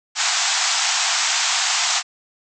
white band-pass noise, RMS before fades -20 dBFS, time 0.15-2.03 s, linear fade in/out 50 ms, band 680 to 7700 Hz, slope 96 dB/octave, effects none

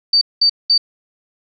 sine tone bursts, 4606 Hz, D8, 34 cents flat, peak -9 dBFS, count 3, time 0.13-0.779 s, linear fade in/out 5 ms, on 83 ms, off 200 ms, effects none

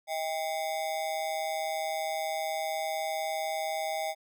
square ring-modulated tone, 716 Hz, F5, 43 cents sharp, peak -28 dBFS, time 0.07-4.15 s, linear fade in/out 50 ms, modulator 79.8 Hz, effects none

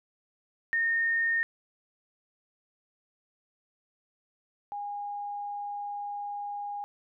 sine tone pair in turn, 1835 / 817.4 Hz, A#6 / G#5, -28 / -28 cents, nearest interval octave + major second, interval 1400 cents, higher first, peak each -24 / -33 dBFS, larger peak first, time 0.73-1.43 / 4.72-6.84 s, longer second, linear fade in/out 0 ms, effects none

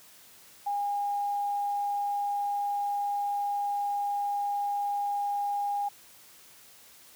sine tone, 813 Hz, G#5, 37 cents flat, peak -27 dBFS, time 0.66-5.89 s, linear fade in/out 10 ms, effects white hiss -54 dBFS RMS until 7.15 s + high-pass 60 Hz 12 dB/octave

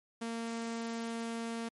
sawtooth tone, 230 Hz, A#3, 23 cents flat, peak -32 dBFS, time 0.21-1.69 s, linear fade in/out 10 ms, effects MP3 48 kbps

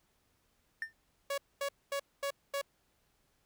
triangle tone with exponential decay, 1800 Hz, A6, 39 cents sharp, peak -29 dBFS, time 0.82-0.93 s, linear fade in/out 1 ms, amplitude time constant 23 ms
sawtooth tone bursts, 560 Hz, C#5, 18 cents sharp, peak -29 dBFS, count 5, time 1.3-2.615 s, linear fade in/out 5 ms, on 79 ms, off 230 ms
effects pink hiss -74 dBFS RMS until 3.45 s

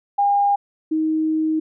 sine tone pair in turn, 808 / 314.6 Hz, G#5 / D#4, -48 / +19 cents, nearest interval octave + major third, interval 1633 cents, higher first, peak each -14 / -17 dBFS, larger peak first, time 0.18-0.56 / 0.91-1.6 s, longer second, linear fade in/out 10 ms, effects none

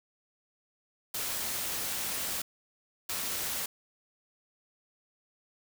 white noise bursts at uneven times, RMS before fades -34 dBFS, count 2, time 1.14-2.42 / 3.09-3.66 s, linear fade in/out 5 ms, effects none

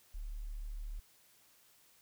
sine tone, 36.71 Hz, D1, in tune, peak -39 dBFS, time 0.14-1 s, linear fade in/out 10 ms, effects white hiss -66 dBFS RMS until 2.01 s

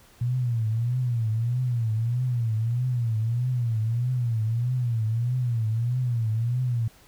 sine tone with vibrato, 118 Hz, A#2, 22 cents sharp, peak -22 dBFS, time 0.21-6.88 s, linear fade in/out 5 ms, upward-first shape triangle, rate 1.6 Hz, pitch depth 150 cents each way, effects pink hiss -55 dBFS RMS until 7.07 s

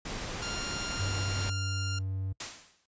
pink noise, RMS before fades -37 dBFS, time 0.05-1.5 s, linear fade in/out 5 ms
10% pulse tone, 1396.9 Hz, F6, in tune, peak -27 dBFS, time 0.42-1.99 s, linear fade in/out 5 ms
triangle tone with pitch glide, 96.5 to 95.61 Hz, G2 to G2, -27 to -43 cents, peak -29 dBFS, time 0.99-2.33 s, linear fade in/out 10 ms, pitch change -16 cents, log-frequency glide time 1.16-2.03 s
white noise with exponential decay, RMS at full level -33 dBFS, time 2.4-2.86 s, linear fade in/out 5 ms, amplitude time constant 100 ms
effects noise-tail reverb RT60 0.1 s tail -22 dB re dry + resampled to 16000 Hz

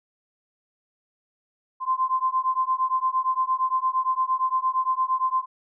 sine beating tone pair, 1035 / 1043.7 Hz, C6 / C6, -19 / -5 cents, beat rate 8.7 Hz, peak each -24 dBFS, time 1.8-5.46 s, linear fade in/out 50 ms, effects none

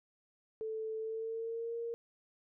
sine tone with pitch glide, 440 to 465.4 Hz, A4 to A#4, 0 to -3 cents, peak -36 dBFS, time 0.61-1.94 s, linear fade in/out 0 ms, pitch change +97 cents, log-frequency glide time 0.98-1.76 s, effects none

